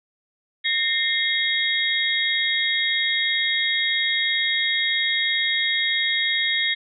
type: tone cluster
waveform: sine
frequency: 1831 / 2108 / 3330 / 3751 Hz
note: A#6 / C7 / G#7 / A#7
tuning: -32 / +12 / +4 / +10 cents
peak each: -25 dBFS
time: 0.64-6.75 s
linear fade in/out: 20 ms
effects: none